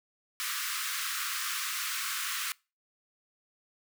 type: high-pass noise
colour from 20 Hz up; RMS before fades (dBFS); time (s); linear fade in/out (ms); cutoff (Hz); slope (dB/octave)
pink; -34; 0.4-2.52; 0; 1100; 96
effects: noise-tail reverb RT60 0.3 s tail -25 dB re dry